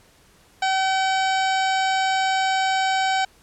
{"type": "harmonic tone", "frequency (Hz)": 764, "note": "G5", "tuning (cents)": -45, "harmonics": [1, 2, 3, 4, 5, 6, 7, 9, 10], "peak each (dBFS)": [-20, -26, -30, -32, -34, -36, -37, -39, -40], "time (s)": [0.62, 3.25], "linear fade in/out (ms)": 5, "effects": ["pink hiss -55 dBFS RMS until 3.42 s", "low-pass 12000 Hz 12 dB/octave"]}